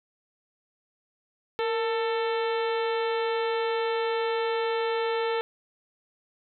harmonic tone with a mistuned harmonic, 444.1 Hz, A4, 16 cents sharp, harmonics 1 / 2 / 3 / 4 / 5 / 6 / 7 / 8 / 9, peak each -26 / -32 / -36 / -38 / -40 / -42 / -43 / -44 / -45 dBFS, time 1.59-5.41 s, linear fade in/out 0 ms, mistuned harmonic 1, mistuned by +63 cents, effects none

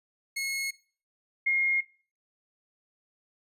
sawtooth / sine tone pair in turn, 2172 / 2140 Hz, C#7 / C7, -36 / +38 cents, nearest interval unison, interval 26 cents, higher first, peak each -26 / -22 dBFS, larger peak second, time 0.36-0.71 / 1.46-1.81 s, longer neither, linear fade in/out 10 ms, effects noise-tail reverb RT60 0.4 s tail -19 dB re dry + resampled to 32000 Hz

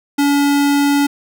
square tone, 284.8 Hz, C#4, 47 cents sharp, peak -12 dBFS, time 0.18-1.07 s, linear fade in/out 10 ms, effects none

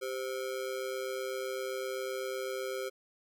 square ring-modulated tone, 456.2 Hz, A#4, 37 cents flat, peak -32 dBFS, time 0.01-2.9 s, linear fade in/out 20 ms, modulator 63.9 Hz, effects none

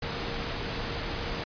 sine tone in noise, 466.2 Hz, A#4, in tune, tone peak -43 dBFS, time 0.02-1.44 s, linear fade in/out 5 ms, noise pink, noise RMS -33 dBFS, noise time 0.02-1.44 s, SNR -13 dB, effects resampled to 11025 Hz

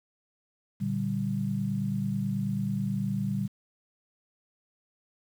sine chord, G minor, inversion first, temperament just, 117.6 / 147 / 196 Hz, Bb2 / D3 / G3, +16 / +2 / 0 cents, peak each -33 / -33 / -29 dBFS, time 0.8-3.48 s, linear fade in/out 20 ms, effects 9-bit

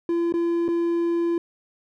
triangle tone with dropouts, 340 Hz, F4, 46 cents flat, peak -18 dBFS, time 0.09-1.38 s, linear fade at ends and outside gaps 2 ms, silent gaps 0.324-0.339 / 0.681-0.686 s, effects none

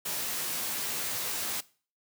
white noise with comb filter, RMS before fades -33 dBFS, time 0.05-1.61 s, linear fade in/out 10 ms, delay 15 ms, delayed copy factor -0.6, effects noise-tail reverb RT60 0.4 s tail -20 dB re dry + high-pass 100 Hz 12 dB/octave

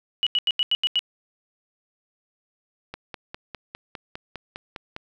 sine tone bursts, 2930 Hz, F#7, 18 cents flat, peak -18 dBFS, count 7, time 0.23-0.992 s, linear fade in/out 0 ms, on 36 ms, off 85 ms
click train, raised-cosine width 0.3 ms, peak -18 dBFS, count 11, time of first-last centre 2.94-4.964 s, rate 4.94 Hz
effects none

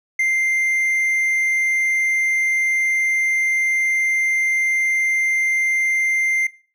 triangle tone, 2093 Hz, C7, in tune, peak -14 dBFS, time 0.19-6.47 s, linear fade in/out 5 ms, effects noise-tail reverb RT60 0.4 s tail -20 dB re dry

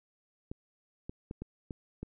clicks, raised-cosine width 3 ms, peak -26 dBFS, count 6, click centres 0.515 / 1.095 / 1.311 / 1.42 / 1.708 / 2.03 s, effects none

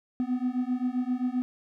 triangle beating tone pair, 246.9 / 254.5 Hz, B3 / C4, 0 / -48 cents, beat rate 7.6 Hz, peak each -27 dBFS, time 0.2-1.42 s, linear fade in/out 0 ms, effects none

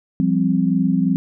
sine chord, F suspended second, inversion none, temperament equal with one note detuned, 173.11 / 196 / 261.6 Hz, F3 / G3 / C4, -15 / 0 / 0 cents, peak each -19 dBFS, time 0.2-1.16 s, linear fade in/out 0 ms, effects none

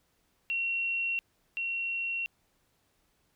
sine tone pair in turn, 2733 / 2733 Hz, F7 / F7, -38 / -38 cents, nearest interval unison, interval 0 cents, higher neither, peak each -28 / -30 dBFS, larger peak first, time 0.5-1.19 / 1.57-2.26 s, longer neither, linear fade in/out 0 ms, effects pink hiss -72 dBFS RMS until 3.35 s

